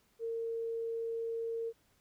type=tone; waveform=sine; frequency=457.6 Hz; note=A#4; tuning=32 cents flat; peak=-34 dBFS; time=0.19-1.73 s; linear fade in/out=50 ms; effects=pink hiss -71 dBFS RMS until 2 s